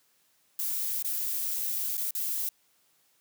violet noise with dropouts, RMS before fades -31 dBFS, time 0.59-2.49 s, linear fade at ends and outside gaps 2 ms, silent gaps 1.026-1.046 / 1.97-1.977 / 2.109-2.15 s, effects white hiss -68 dBFS RMS until 3.2 s + high-pass 100 Hz 12 dB/octave

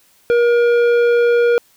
sine tone with tanh clipping, 475.6 Hz, A#4, 35 cents sharp, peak -12 dBFS, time 0.3-1.58 s, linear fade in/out 0 ms, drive 11 dB, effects white hiss -54 dBFS RMS until 1.76 s

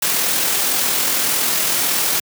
white noise with amplitude modulation, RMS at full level -17 dBFS, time 0.02-2.2 s, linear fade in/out 5 ms, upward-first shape sine, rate 41.8 Hz, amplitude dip 25%, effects high-pass 150 Hz 12 dB/octave

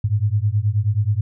sine beating tone pair, 100 / 109.4 Hz, G2 / A2, +35 / -9 cents, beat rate 9.4 Hz, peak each -19 dBFS, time 0.04-1.21 s, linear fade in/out 5 ms, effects none

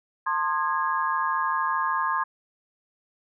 sine tone cluster, 902 / 1055 / 1220 / 1651 Hz, A5 / C6 / D#6 / G#6, +43 / +14 / -34 / -11 cents, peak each -31 / -25 / -30 / -30 dBFS, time 0.26-2.24 s, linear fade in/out 10 ms, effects none

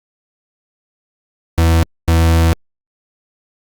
40% pulse tone bursts at uneven times, 82.41 Hz, E2, in tune, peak -8 dBFS, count 2, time 1.58-1.83 / 2.08-2.53 s, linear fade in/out 0 ms, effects Opus 48 kbps

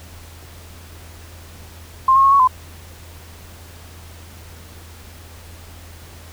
sine tone with pitch steps, 1056 / 1082 / 1093 / 1112 / 1022 Hz, C6 / C#6 / C#6 / C#6 / C6, +16 / -42 / -25 / +5 / -41 cents, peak -9 dBFS, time 2.08-2.475 s, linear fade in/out 5 ms, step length 79 ms, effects added 83 Hz sine -39 dBFS peak until 6.32 s + pink hiss -43 dBFS RMS until 6.32 s

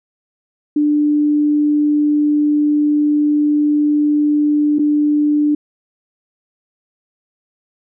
sine tone with dropouts, 296.6 Hz, D4, 17 cents sharp, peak -11 dBFS, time 0.76-5.55 s, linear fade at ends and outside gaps 5 ms, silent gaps 4.786-4.792 s, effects none

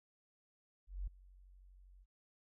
sine tone with ADSR envelope, 46.25 Hz, F#1, in tune, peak -36 dBFS, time 0.87-2.06 s, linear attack 200 ms, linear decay 10 ms, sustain -22 dB, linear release 42 ms, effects none

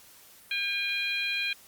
harmonic tone with a mistuned harmonic, 809 Hz, G#5, 46 cents flat, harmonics 2 / 3 / 4 / 5, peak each -37 / -29 / -35 / -36 dBFS, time 0.51-1.53 s, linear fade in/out 2 ms, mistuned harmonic 2, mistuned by -16 cents, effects white hiss -54 dBFS RMS until 1.67 s + Opus 48 kbps

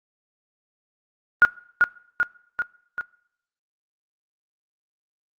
sine tone with echo, 1433 Hz, F6, 44 cents sharp, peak -8 dBFS, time 1.42-1.45 s, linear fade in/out 0 ms, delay 390 ms, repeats 4, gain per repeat -4 dB, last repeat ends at 3.01 s, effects noise-tail reverb RT60 0.7 s tail -23 dB re dry + Opus 32 kbps

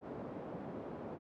pink band-pass noise, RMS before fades -45 dBFS, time 0.01-1.19 s, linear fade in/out 50 ms, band 200 to 650 Hz, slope 12 dB/octave, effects none

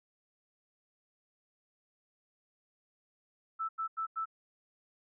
sine tone bursts, 1318.5 Hz, E6, in tune, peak -32 dBFS, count 4, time 3.59-4.257 s, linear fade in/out 20 ms, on 100 ms, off 89 ms, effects none

